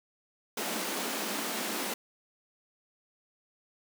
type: high-pass noise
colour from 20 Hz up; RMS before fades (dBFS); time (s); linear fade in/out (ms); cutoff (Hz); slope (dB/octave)
pink; -34; 0.57-1.94; 5; 190; 96
effects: none